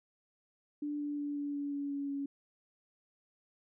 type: tone with pitch steps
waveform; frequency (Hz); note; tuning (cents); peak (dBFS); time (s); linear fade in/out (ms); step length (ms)
sine; 293.7 / 291.7 / 289.7 / 287.7 / 285.7 / 283.7 / 281.7 / 279.8; D4 / D4 / D4 / D4 / D4 / C#4 / C#4 / C#4; 0 / -12 / -24 / -36 / -48 / +40 / +28 / +16; -34; 0.82-2.26; 5; 180
effects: none